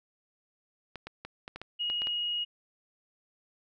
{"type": "clicks", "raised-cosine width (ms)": 0.3, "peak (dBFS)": -24, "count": 9, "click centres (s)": [0.957, 1.07, 1.25, 1.479, 1.56, 1.616, 1.9, 2.019, 2.071]}
{"type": "tone", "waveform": "sine", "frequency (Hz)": 2884, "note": "F#7", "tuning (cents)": -45, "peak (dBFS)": -29, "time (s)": [1.79, 2.45], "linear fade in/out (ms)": 20}
{"effects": []}